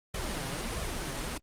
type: noise with flanger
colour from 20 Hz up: pink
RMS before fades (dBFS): -34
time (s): 0.14-1.38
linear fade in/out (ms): 5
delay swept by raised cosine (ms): 1.6 to 7.5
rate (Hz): 1.5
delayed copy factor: +0.7
effects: low-pass 10000 Hz 12 dB/octave + Opus 32 kbps